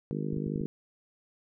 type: harmonic tone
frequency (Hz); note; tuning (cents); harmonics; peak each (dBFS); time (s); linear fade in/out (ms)
51.3; G#1; -21; 3 / 4 / 5 / 6 / 7 / 8 / 9; -34 / -36 / -38 / -40 / -41 / -42 / -43; 0.11-0.66; 0
type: clicks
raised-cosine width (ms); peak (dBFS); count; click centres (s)
5; -28; 5; 0.331 / 0.371 / 0.467 / 0.559 / 0.609
effects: none